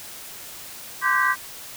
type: tone cluster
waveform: sine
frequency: 1034 / 1169 / 1544 / 1602 / 1946 Hz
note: C6 / D6 / G6 / G6 / B6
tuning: -21 / -8 / -27 / +37 / -26 cents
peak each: -24 dBFS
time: 1.01-1.36 s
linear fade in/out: 50 ms
effects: white hiss -39 dBFS RMS until 1.76 s